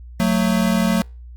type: tone pair together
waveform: square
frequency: 183.21 / 223 Hz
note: F#3 / A3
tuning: -17 / +23 cents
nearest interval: minor third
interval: 340 cents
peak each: -19 dBFS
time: 0.2-1.02 s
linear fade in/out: 0 ms
effects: added 60 Hz sine -35 dBFS peak until 1.36 s + Opus 48 kbps